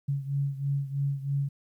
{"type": "beating tone pair", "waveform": "sine", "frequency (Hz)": [139, 142.1], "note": ["C#3", "C#3"], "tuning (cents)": [5, 43], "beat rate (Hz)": 3.1, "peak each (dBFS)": [-28, -32], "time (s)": [0.08, 1.49], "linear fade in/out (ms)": 10, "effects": ["11-bit"]}